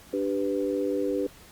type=chord; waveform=sine; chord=G major; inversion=second; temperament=equal with one note detuned; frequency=293.7 / 392 / 497 Hz; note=D4 / G4 / B4; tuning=0 / 0 / +11 cents; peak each=-29 dBFS; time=0.13-1.27 s; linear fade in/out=5 ms; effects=pink hiss -51 dBFS RMS until 1.51 s + Opus 48 kbps